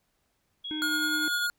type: tone with pitch glide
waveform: sine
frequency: 3322 to 3415 Hz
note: G#7 to G#7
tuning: 0 to +48 cents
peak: -34 dBFS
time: 0.64-1.47 s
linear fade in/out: 10 ms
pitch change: +48 cents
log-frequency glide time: 0.75-1.29 s
type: harmonic tone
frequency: 307.5 Hz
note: D#4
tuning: 20 cents flat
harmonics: 1 / 3 / 5 / 7 / 8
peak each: -32 / -50 / -45 / -50 / -59 dBFS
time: 0.71-1.28 s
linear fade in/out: 0 ms
type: tone with tremolo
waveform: square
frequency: 1433 Hz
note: F6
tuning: 44 cents sharp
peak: -26 dBFS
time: 0.82-1.5 s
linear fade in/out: 0 ms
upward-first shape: sine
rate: 10 Hz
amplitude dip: 30%
effects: pink hiss -74 dBFS RMS until 1.58 s

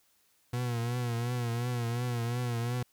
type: tone with vibrato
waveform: 40% pulse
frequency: 120.2 Hz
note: B2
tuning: 46 cents flat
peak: -29 dBFS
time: 0.53-2.83 s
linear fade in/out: 5 ms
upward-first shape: triangle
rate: 2.8 Hz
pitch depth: 69 cents each way
effects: white hiss -69 dBFS RMS until 2.92 s

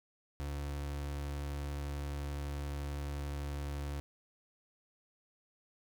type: tone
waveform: 35% pulse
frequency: 71.6 Hz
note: D2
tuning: 43 cents flat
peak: -35 dBFS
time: 0.4-4 s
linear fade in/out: 0 ms
effects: none

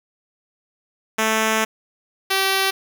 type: tone pair in turn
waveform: 5% pulse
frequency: 220 / 386.2 Hz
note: A3 / G4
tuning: 0 / -26 cents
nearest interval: minor seventh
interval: 974 cents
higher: second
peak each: -6 dBFS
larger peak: neither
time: 1.18-1.65 / 2.3-2.71 s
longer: first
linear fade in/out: 10 ms
effects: none

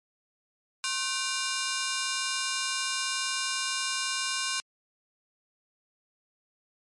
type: ring-modulated tone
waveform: 10% pulse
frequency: 1299 Hz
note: E6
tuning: 26 cents flat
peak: -17 dBFS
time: 0.84-4.6 s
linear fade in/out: 0 ms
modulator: 230 Hz
effects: MP3 48 kbps

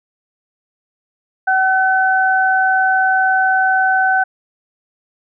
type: tone pair together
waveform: sine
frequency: 758 / 1516 Hz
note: F#5 / F#6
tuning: +42 / +42 cents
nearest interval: octave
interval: 1200 cents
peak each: -14 dBFS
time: 1.47-4.24 s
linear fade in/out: 10 ms
effects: none

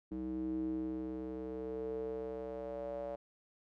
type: tone with band-pass filter sweep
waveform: square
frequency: 63.5 Hz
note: B1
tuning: 49 cents sharp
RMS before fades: -40 dBFS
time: 0.11-3.16 s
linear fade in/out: 10 ms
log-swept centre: 280 to 600 Hz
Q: 6.6
effects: none

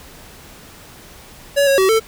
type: tone with pitch steps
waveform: square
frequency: 565 / 549 / 380.5 / 445 Hz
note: C#5 / C#5 / F#4 / A4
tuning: +33 / -17 / +48 / +20 cents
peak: -12 dBFS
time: 1.56-2 s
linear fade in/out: 20 ms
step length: 110 ms
effects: pink hiss -41 dBFS RMS until 2.07 s

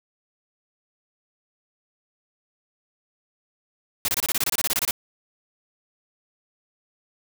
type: noise bursts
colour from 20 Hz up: white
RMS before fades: -23 dBFS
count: 15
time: 4.05-4.91 s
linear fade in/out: 2 ms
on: 34 ms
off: 25 ms
effects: none

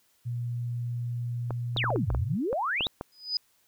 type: tone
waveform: sine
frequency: 120 Hz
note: B2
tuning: 49 cents flat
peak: -29 dBFS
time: 0.25-2.36 s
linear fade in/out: 20 ms
type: clicks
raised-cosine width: 1 ms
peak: -19 dBFS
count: 11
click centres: 1.507 / 1.764 / 1.841 / 1.904 / 1.96 / 2.103 / 2.148 / 2.529 / 2.808 / 2.868 / 3.011 s
type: exponential two-way sweep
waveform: sine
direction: down then up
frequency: 3951 to 52.2 to 3951 Hz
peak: -26 dBFS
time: 1.77-2.87 s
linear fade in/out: 0 ms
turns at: 2.13 s
type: tone with exponential growth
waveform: sine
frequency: 4978 Hz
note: D#8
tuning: in tune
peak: -22 dBFS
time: 3.12-3.37 s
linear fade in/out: 2 ms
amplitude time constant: 54 ms
effects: white hiss -67 dBFS RMS until 3.67 s

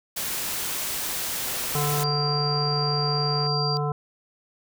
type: noise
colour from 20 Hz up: white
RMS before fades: -29 dBFS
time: 0.16-2.04 s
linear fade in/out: 10 ms
type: click train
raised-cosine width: 0.5 ms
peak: -27 dBFS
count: 263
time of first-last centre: 1.42-3.467 s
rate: 128 Hz
type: harmonic tone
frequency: 146.83 Hz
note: D3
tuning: in tune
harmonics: 1 / 3 / 5 / 7 / 9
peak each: -25 / -30 / -32 / -33 / -35 dBFS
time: 1.75-3.92 s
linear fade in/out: 2 ms
type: tone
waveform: sine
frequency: 4741 Hz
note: D8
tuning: 16 cents sharp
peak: -26 dBFS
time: 2.04-3.77 s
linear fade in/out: 0 ms
effects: none

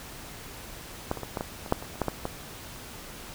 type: clicks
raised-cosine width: 1 ms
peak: -12 / -22 / -20 / -15 / -16 / -24 / -7 / -24 / -28 / -11 / -12 / -15 dBFS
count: 12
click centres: 1.114 / 1.173 / 1.233 / 1.372 / 1.409 / 1.662 / 1.724 / 1.825 / 1.956 / 2.017 / 2.083 / 2.254 s
effects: pink hiss -43 dBFS RMS until 3.34 s

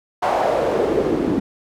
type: noise with band-pass filter sweep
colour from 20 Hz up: pink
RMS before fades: -19 dBFS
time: 0.22-1.4 s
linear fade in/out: 10 ms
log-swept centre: 820 to 270 Hz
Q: 3.3
effects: none

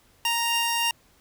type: tone pair together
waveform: sawtooth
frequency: 932.4 / 2794 Hz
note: A#5 / F7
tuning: 0 / 0 cents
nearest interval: octave + perfect fifth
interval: 1900 cents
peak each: -22 dBFS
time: 0.25-0.91 s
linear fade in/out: 2 ms
effects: pink hiss -60 dBFS RMS until 1.2 s

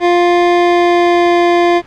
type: tone with pitch glide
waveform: 25% pulse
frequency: 350 to 347.4 Hz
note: F4 to F4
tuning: +4 to -9 cents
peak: -4 dBFS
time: 0-1.82 s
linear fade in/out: 50 ms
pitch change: -13 cents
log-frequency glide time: 0.54-1.39 s
effects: pink hiss -40 dBFS RMS until 1.86 s + low-pass 3000 Hz 12 dB/octave

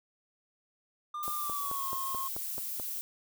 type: tone with pitch glide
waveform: triangle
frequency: 1200 to 1075.3 Hz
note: D6 to C6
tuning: +37 to +47 cents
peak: -33 dBFS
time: 1.14-2.28 s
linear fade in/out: 5 ms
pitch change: -190 cents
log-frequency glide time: 1.36-1.89 s
type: noise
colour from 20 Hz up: violet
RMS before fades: -37 dBFS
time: 1.23-3.01 s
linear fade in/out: 0 ms
type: click train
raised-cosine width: 1 ms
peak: -27 dBFS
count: 8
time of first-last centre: 1.28-2.798 s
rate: 4.61 Hz
effects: none

